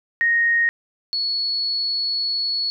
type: tone pair in turn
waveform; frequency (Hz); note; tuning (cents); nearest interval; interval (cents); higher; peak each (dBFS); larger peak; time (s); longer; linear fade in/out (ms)
sine; 1864.7 / 4389; A#6 / C#8; 0 / -18; octave + minor third; 1482; second; -15 / -20; first; 0.21-0.69 / 1.13-2.7; second; 0
effects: none